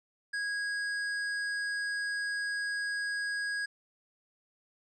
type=tone with hard clipping; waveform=triangle; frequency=1650 Hz; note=G#6; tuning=12 cents flat; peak=-33 dBFS; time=0.33-3.66 s; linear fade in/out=10 ms; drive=14 dB; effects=resampled to 24000 Hz